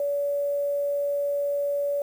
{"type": "tone with quantisation", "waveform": "sine", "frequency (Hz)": 571, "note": "D5", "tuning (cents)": -49, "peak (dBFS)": -23, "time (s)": [0, 2.02], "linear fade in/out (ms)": 2, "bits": 8, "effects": []}